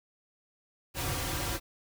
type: noise with comb filter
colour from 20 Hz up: pink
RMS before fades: -33 dBFS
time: 0.94-1.6 s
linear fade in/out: 50 ms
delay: 4.7 ms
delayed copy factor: -0.8
effects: none

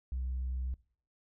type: tone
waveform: sine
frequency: 63.7 Hz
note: C2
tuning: 46 cents flat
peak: -31 dBFS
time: 0.12-0.74 s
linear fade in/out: 0 ms
effects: noise-tail reverb RT60 0.5 s tail -22 dB re dry + tanh soft clip ceiling -30 dBFS

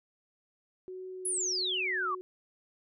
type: tone with vibrato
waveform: sine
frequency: 370 Hz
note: F#4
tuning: in tune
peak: -39 dBFS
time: 0.88-2.21 s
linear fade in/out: 0 ms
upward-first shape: triangle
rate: 1.3 Hz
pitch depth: 13 cents each way
type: exponential sweep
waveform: sine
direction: down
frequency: 10880 to 1084 Hz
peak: -29 dBFS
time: 1.25-2.15 s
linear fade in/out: 5 ms
effects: none

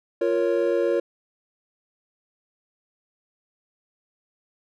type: chord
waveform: triangle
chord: Bb minor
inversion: second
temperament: equal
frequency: 349.2 / 466.2 / 554.4 Hz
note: F4 / Bb4 / Db5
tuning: 0 / 0 / 0 cents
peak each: -22 dBFS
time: 0.21-1 s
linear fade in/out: 5 ms
effects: none

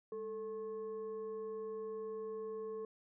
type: tone with frequency modulation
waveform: sine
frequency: 440 Hz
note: A4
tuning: in tune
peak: -40 dBFS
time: 0.12-2.85 s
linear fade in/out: 2 ms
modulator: 642 Hz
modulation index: 0.4
effects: none

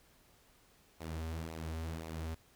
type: tone with flanger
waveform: sawtooth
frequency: 80.8 Hz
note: E2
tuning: 34 cents flat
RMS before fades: -41 dBFS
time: 1-2.35 s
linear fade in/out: 10 ms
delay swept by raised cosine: 0.6 to 6.4 ms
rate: 1.9 Hz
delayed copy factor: -0.6
effects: pink hiss -66 dBFS RMS until 2.55 s

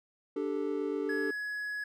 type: chord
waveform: triangle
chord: D suspended fourth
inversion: none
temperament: equal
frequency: 293.7 / 392 / 440 Hz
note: D4 / G4 / A4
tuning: 0 / 0 / 0 cents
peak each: -33 dBFS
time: 0.36-1.31 s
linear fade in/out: 5 ms
type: tone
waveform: triangle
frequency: 1683 Hz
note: G#6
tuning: 23 cents sharp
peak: -32 dBFS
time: 1.09-1.84 s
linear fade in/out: 5 ms
effects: none

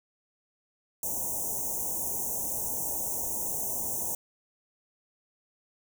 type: band-stop noise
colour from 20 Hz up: white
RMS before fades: -32 dBFS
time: 1.03-4.15 s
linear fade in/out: 2 ms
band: 970 to 5900 Hz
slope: 96 dB/octave
effects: none

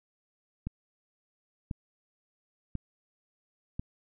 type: click train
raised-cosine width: 5 ms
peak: -21 dBFS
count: 4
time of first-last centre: 0.67-3.795 s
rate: 0.96 Hz
effects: none

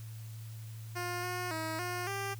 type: tone with pitch steps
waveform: 10% pulse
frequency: 354.8 / 359.7 / 319.4 / 357.4 / 395 Hz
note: F4 / F#4 / D#4 / F4 / G4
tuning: +27 / -49 / +45 / +40 / +13 cents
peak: -27 dBFS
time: 0.95-2.35 s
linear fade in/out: 20 ms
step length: 280 ms
effects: added 111 Hz sine -42 dBFS peak until 2.39 s + white hiss -57 dBFS RMS until 2.39 s

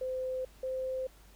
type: tone pair in turn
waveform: sine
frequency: 515 / 519.5 Hz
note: C5 / C5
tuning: -28 / -12 cents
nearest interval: unison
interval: 16 cents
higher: second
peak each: -32 / -32 dBFS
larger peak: neither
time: 0.01-0.45 / 0.63-1.07 s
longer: neither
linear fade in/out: 5 ms
effects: added 50 Hz sine -56 dBFS peak until 1.35 s + pink hiss -61 dBFS RMS until 1.35 s

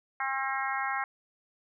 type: harmonic tone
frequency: 268.3 Hz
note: C4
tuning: 44 cents sharp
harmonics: 3 / 4 / 5 / 6 / 7 / 8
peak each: -34 / -35 / -36 / -37 / -37 / -38 dBFS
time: 0.2-1.04 s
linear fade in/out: 2 ms
effects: none

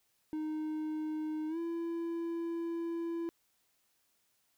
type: tone with pitch glide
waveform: triangle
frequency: 309.6 to 335.7 Hz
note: D#4 to E4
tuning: -9 to +32 cents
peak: -32 dBFS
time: 0.33-3.29 s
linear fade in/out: 0 ms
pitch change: +141 cents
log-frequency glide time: 1.48-1.58 s
effects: white hiss -75 dBFS RMS until 4.57 s

